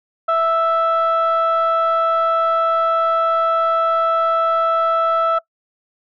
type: tone pair together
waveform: sine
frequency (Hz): 658.4 / 1318.5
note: E5 / E6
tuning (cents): -2 / 0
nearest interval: octave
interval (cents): 1202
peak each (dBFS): -16 / -14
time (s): 0.28-5.39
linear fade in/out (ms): 10
effects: noise-tail reverb RT60 0.1 s tail -21 dB re dry + tanh soft clip ceiling -10 dBFS